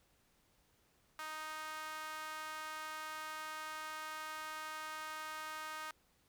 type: tone with high-pass filter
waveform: sawtooth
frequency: 311.1 Hz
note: D#4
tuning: in tune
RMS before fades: -45 dBFS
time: 1.19-5.91 s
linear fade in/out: 2 ms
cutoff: 1200 Hz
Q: 2.3
effects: pink hiss -73 dBFS RMS until 6.28 s